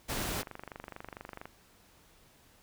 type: noise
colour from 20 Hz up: pink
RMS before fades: -35 dBFS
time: 0.08-0.43 s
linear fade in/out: 20 ms
type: click train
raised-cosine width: 0.5 ms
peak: -27 dBFS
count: 27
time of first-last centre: 0.39-1.456 s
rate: 24.4 Hz
effects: pink hiss -62 dBFS RMS until 2.62 s